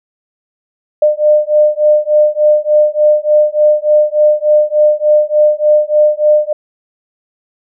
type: beating tone pair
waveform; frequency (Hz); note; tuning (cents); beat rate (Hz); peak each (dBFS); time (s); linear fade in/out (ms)
sine; 601 / 604.4; D5 / D5; +40 / +50; 3.4; -10; 1.02-6.53; 5
effects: none